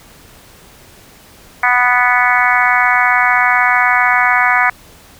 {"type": "harmonic tone", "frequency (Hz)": 246.9, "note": "B3", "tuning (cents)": 0, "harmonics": [3, 4, 5, 6, 7, 8, 9], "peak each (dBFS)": [-17, -17, -17, -17, -17, -17, -17], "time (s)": [1.63, 4.7], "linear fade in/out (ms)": 5, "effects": ["pink hiss -42 dBFS RMS until 5.19 s"]}